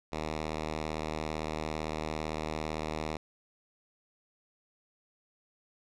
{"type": "tone", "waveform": "5% pulse", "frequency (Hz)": 77.78, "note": "D#2", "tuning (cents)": 0, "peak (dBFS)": -22, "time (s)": [0.12, 3.17], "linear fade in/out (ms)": 5, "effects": ["low-pass 6000 Hz 12 dB/octave"]}